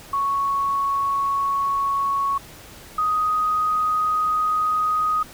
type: tone pair in turn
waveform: sine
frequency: 1108.7 / 1249.3 Hz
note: C#6 / D#6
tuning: 0 / +7 cents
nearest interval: major second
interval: 207 cents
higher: second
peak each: -19 / -18 dBFS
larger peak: second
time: 0.13-2.38 / 2.98-5.23 s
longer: neither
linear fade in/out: 5 ms
effects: pink hiss -43 dBFS RMS until 5.33 s